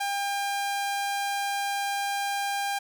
sawtooth tone, 801 Hz, G5, 37 cents sharp, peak -23 dBFS, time 0-2.79 s, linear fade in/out 10 ms, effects none

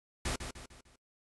pink noise with echo, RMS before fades -34 dBFS, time 0.25-0.36 s, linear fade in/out 5 ms, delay 150 ms, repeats 4, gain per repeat -7 dB, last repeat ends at 0.96 s, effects noise-tail reverb RT60 0.1 s tail -22 dB re dry + resampled to 24000 Hz

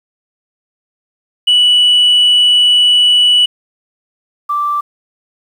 sine tone pair in turn, 2953 / 1171.9 Hz, F#7 / D6, -4 / -4 cents, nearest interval octave + major third, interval 1600 cents, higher first, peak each -4 / -12 dBFS, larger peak first, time 1.47-3.46 / 4.49-4.81 s, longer first, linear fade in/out 10 ms, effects tanh soft clip ceiling -4 dBFS + 7-bit

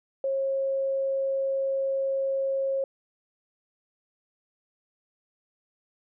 sine tone, 541 Hz, C#5, 42 cents flat, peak -24 dBFS, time 0.24-2.84 s, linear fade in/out 2 ms, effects none

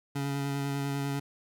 25% pulse tone with vibrato, 140 Hz, C#3, 18 cents sharp, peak -26 dBFS, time 0.15-1.2 s, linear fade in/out 10 ms, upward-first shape sine, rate 10 Hz, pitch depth 15 cents each way, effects none

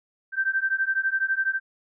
sine beating tone pair, 1556 / 1568 Hz, G6 / G6, -13 / 0 cents, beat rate 12 Hz, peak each -25 dBFS, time 0.32-1.6 s, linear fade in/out 50 ms, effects none

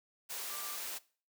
sine tone in noise, 1180 Hz, D6, 8 cents sharp, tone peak -48 dBFS, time 0.49-0.77 s, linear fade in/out 20 ms, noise white, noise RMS -41 dBFS, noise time 0.29-0.99 s, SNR -10 dB, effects noise-tail reverb RT60 0.4 s tail -20 dB re dry + high-pass 400 Hz 12 dB/octave

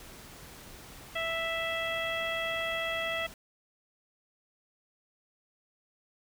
pink noise, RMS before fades -49 dBFS, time 0-3.34 s, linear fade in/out 2 ms
harmonic tone, 659.3 Hz, E5, in tune, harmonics 1 / 2 / 3 / 4 / 5, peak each -35 / -39 / -35 / -38 / -38 dBFS, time 1.15-3.27 s, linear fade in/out 10 ms
effects none

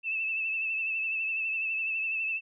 sine tone with vibrato, 2633 Hz, E7, 3 cents flat, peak -28 dBFS, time 0.03-2.41 s, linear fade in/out 50 ms, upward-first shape triangle, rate 12 Hz, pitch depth 46 cents each way, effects none

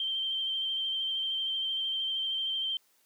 sine tone with vibrato, 3136 Hz, G7, in tune, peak -29 dBFS, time 0-2.77 s, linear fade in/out 2 ms, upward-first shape square, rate 13 Hz, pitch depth 15 cents each way, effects white hiss -68 dBFS RMS until 3.05 s + high-pass 200 Hz 12 dB/octave

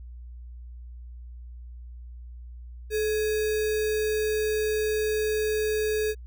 sine tone with sample-and-hold, 430.4 Hz, A4, 38 cents flat, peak -23 dBFS, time 2.9-6.15 s, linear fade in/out 50 ms, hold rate 2100 Hz, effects added 60 Hz sine -39 dBFS peak until 6.26 s

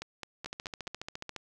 two click trains, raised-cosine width 0.2 ms, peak -21 / -21 dBFS, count 14 / 5, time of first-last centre 0.46-1.363 / 0.02-0.871 s, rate 14.4 / 4.7 Hz, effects none

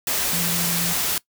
sine tone in noise, 171.2 Hz, F3, 34 cents flat, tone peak -27 dBFS, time 0.33-0.93 s, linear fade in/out 2 ms, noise white, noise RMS -23 dBFS, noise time 0.07-1.18 s, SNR -7 dB, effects noise-tail reverb RT60 0.1 s tail -21 dB re dry

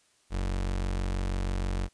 35% pulse tone, 46.25 Hz, F#1, in tune, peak -26 dBFS, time 0.3-1.89 s, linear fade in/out 50 ms, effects white hiss -66 dBFS RMS until 1.93 s + resampled to 22050 Hz

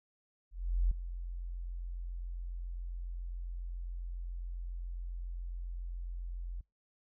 sine tone with ADSR envelope, 43.65 Hz, F1, in tune, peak -24 dBFS, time 0.51-6.61 s, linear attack 400 ms, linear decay 5 ms, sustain -13 dB, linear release 5 ms, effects noise-tail reverb RT60 0.2 s tail -26 dB re dry

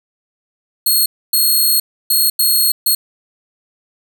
5% pulse tone bursts at uneven times, 4285 Hz, C8, 40 cents sharp, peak -4 dBFS, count 5, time 0.86-1.06 / 1.33-1.8 / 2.1-2.3 / 2.39-2.72 / 2.86-2.95 s, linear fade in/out 5 ms, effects none

